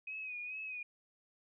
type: tone with vibrato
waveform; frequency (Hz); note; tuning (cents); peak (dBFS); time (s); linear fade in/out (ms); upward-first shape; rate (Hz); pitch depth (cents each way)
sine; 2510; D#7; +15; -40; 0.07-0.83; 5; sine; 2.3; 54
effects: none